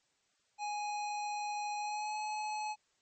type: tone with pitch glide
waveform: square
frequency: 832 to 851 Hz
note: G#5 to G#5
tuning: +3 to +42 cents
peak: -36 dBFS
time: 0.58-2.76 s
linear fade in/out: 50 ms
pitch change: +39 cents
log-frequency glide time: 1.78-2.15 s
effects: white hiss -75 dBFS RMS until 3.01 s + MP3 32 kbps